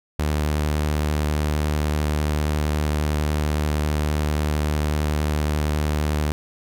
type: tone with vibrato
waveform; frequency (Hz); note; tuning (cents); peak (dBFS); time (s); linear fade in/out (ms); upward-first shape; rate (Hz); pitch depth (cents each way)
sawtooth; 75.3; D2; +44; -16; 0.19-6.32; 0; sine; 11; 15
effects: none